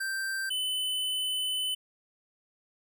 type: tone pair in turn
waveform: square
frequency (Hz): 1568 / 3017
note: G6 / F#7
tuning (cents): 0 / +33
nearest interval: major seventh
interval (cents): 1133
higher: second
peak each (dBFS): -31 / -29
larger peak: second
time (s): 0-0.5 / 0.5-1.75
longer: second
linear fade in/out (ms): 10
effects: none